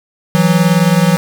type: beating tone pair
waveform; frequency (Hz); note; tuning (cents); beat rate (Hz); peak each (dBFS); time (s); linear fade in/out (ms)
square; 164.3 / 183.3; E3 / F#3; -5 / -16; 19; -12; 0.35-1.17; 0
effects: none